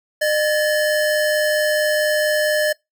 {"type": "tone pair together", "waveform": "square", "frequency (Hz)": [607.8, 1719], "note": ["D#5", "A6"], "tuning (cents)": [-41, -41], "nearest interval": "octave + tritone", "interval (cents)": 1800, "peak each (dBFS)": [-18, -22], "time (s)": [0.21, 2.73], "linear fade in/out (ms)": 10, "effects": ["noise-tail reverb RT60 0.2 s tail -26 dB re dry"]}